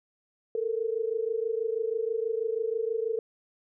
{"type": "tone pair together", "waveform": "sine", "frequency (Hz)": [440, 466.2], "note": ["A4", "A#4"], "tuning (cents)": [0, 0], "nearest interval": "minor second", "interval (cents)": 100, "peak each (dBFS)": [-29, -30], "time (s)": [0.55, 3.19], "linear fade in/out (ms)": 2, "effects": []}